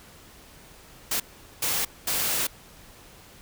white noise bursts at uneven times, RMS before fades -26 dBFS, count 3, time 1.11-1.2 / 1.62-1.85 / 2.07-2.47 s, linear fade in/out 5 ms, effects pink hiss -50 dBFS RMS until 3.41 s

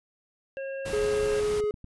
harmonic tone, 542 Hz, C#5, 39 cents flat, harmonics 1 / 3 / 5, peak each -32 / -42 / -46 dBFS, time 0.57-1.4 s, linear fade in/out 0 ms
pink noise, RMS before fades -37 dBFS, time 0.85-1.61 s, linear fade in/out 10 ms
triangle tone, 420 Hz, G#4, 19 cents sharp, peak -22 dBFS, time 0.93-1.71 s, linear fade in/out 2 ms
click train, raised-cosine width 5 ms, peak -31 dBFS, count 8, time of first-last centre 1.13-1.844 s, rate 9.81 Hz
effects resampled to 24000 Hz

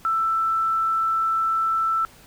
sine tone, 1327 Hz, E6, 11 cents sharp, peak -19 dBFS, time 0.05-2.05 s, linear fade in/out 0 ms, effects pink hiss -50 dBFS RMS until 2.26 s

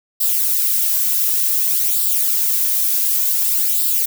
violet noise with flanger, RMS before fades -17 dBFS, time 0.2-4.06 s, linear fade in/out 10 ms, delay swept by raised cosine 0.23 to 2.63 ms, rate 0.55 Hz, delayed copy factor +0.55, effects none

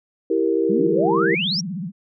sine chord, E diminished, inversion none, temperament equal, 329.6 / 392 / 466.2 Hz, E4 / G4 / Bb4, 0 / 0 / 0 cents, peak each -21 dBFS, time 0.3-1.35 s, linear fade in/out 5 ms
sine exponential sweep, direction up, 179.1 to 5850 Hz, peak -20 dBFS, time 0.69-1.61 s, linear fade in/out 10 ms
sine tone with vibrato, 181.8 Hz, F#3, 30 cents flat, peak -25 dBFS, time 0.76-1.92 s, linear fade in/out 50 ms, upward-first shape triangle, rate 16 Hz, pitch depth 280 cents each way
effects none

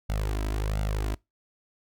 sawtooth tone with flanger, 51.91 Hz, G#1, in tune, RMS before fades -28 dBFS, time 0.09-1.15 s, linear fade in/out 10 ms, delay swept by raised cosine 1.4 to 3.1 ms, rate 1.4 Hz, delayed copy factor +0.8, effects noise-tail reverb RT60 0.2 s tail -24 dB re dry

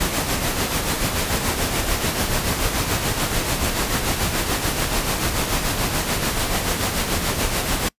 pink noise with tremolo, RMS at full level -20 dBFS, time 0-7.89 s, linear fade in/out 10 ms, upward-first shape sine, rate 6.9 Hz, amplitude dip 45%, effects noise-tail reverb RT60 0.1 s tail -25 dB re dry + resampled to 32000 Hz

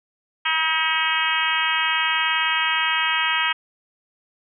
harmonic tone, 319.3 Hz, D#4, 45 cents sharp, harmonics 3 / 4 / 5 / 6 / 7 / 8 / 9 / 10, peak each -27 / -27 / -27 / -27 / -27 / -27 / -27 / -27 dBFS, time 0.45-3.53 s, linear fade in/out 10 ms, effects none

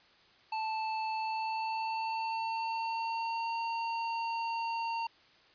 square tone with pitch glide, 880 to 917.4 Hz, A5 to A#5, 0 to -28 cents, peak -33 dBFS, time 0.52-5.07 s, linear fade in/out 5 ms, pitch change +72 cents, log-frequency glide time 1.14-3.55 s, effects white hiss -62 dBFS RMS until 5.54 s + resampled to 11025 Hz

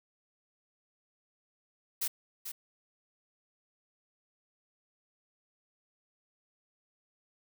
blue noise with echo, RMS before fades -32 dBFS, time 2.01-2.08 s, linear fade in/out 10 ms, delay 440 ms, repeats 1, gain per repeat -8 dB, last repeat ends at 2.52 s, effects none

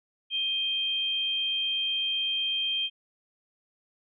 sine tone pair together, 2503 / 3174 Hz, D#7 / G7, +10 / +21 cents, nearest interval major third, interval 411 cents, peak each -36 / -26 dBFS, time 0.3-2.9 s, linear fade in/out 50 ms, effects none

